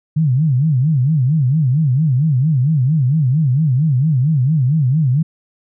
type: tone with vibrato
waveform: sine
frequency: 141.5 Hz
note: C#3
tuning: 36 cents sharp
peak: -11 dBFS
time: 0.16-5.23 s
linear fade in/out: 10 ms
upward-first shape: sine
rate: 4.4 Hz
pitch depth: 240 cents each way
effects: none